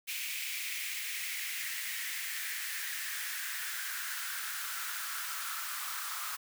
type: noise with high-pass filter sweep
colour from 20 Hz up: white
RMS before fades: -38 dBFS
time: 0.07-6.37 s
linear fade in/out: 20 ms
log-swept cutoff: 2400 to 1200 Hz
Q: 4.2
effects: none